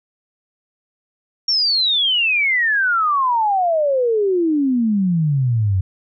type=exponential sweep; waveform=sine; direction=down; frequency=5588 to 90.6 Hz; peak=-14 dBFS; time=1.48-5.81 s; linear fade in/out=5 ms; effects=none